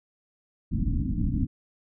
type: low-pass noise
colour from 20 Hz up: pink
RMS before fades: -26 dBFS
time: 0.71-1.47 s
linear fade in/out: 20 ms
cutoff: 300 Hz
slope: 96 dB/octave
effects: none